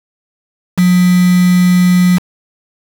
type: tone with quantisation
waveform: sine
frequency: 180 Hz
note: F#3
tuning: 47 cents flat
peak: -6 dBFS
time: 0.77-2.19 s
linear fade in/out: 20 ms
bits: 3
effects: none